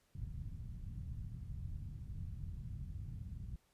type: low-pass noise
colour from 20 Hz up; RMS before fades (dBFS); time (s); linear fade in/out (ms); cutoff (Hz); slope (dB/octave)
white; -45; 0.15-3.56; 2; 130; 24
effects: pink hiss -75 dBFS RMS until 3.73 s + resampled to 32000 Hz